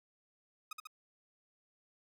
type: tone with echo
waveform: sawtooth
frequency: 1256 Hz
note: D#6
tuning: 16 cents sharp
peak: -37 dBFS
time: 0.71-0.73 s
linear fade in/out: 5 ms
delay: 71 ms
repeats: 2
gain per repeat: -2 dB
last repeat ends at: 0.872 s
effects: none